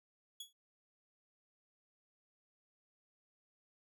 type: tone with exponential decay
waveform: sawtooth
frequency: 3364 Hz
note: G#7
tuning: 22 cents sharp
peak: -39 dBFS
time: 0.4-0.53 s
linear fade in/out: 5 ms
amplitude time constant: 28 ms
effects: none